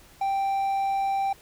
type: tone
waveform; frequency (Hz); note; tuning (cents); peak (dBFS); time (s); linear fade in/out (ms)
triangle; 784; G5; 0; -21; 0.21-1.33; 5
effects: pink hiss -53 dBFS RMS until 1.41 s